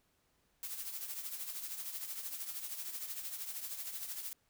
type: noise with tremolo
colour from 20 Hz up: blue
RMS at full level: -40 dBFS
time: 0.63-4.33 s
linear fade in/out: 0 ms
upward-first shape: triangle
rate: 13 Hz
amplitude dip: 65%
effects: pink hiss -75 dBFS RMS until 4.49 s